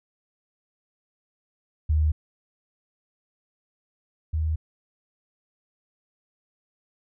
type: tone pair in turn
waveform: sine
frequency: 76.9 / 78.7 Hz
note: D#2 / D#2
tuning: -20 / +20 cents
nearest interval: unison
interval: 40 cents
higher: second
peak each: -18 / -22 dBFS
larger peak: first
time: 1.89-2.12 / 4.33-4.56 s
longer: neither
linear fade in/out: 10 ms
effects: none